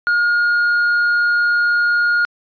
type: tone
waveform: triangle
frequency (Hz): 1427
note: F6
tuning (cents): +37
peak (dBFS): -11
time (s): 0.07-2.25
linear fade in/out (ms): 0
effects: resampled to 11025 Hz